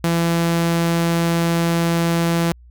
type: tone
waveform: sawtooth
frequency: 168.3 Hz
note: E3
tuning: 36 cents sharp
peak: -12 dBFS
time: 0.04-2.52 s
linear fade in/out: 0 ms
effects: added 60 Hz sine -42 dBFS peak until 2.7 s